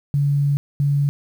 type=tone pair in turn; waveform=sine; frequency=142.5 / 142.5 Hz; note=C#3 / C#3; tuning=+48 / +48 cents; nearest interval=unison; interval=0 cents; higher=neither; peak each=-15 dBFS; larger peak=neither; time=0.14-0.57 / 0.8-1.09 s; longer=first; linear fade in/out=0 ms; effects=8-bit